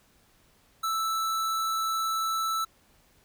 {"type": "tone", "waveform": "square", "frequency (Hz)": 1318.5, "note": "E6", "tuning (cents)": 0, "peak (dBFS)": -27, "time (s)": [0.83, 2.65], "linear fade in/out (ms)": 10, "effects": ["pink hiss -63 dBFS RMS until 3.24 s"]}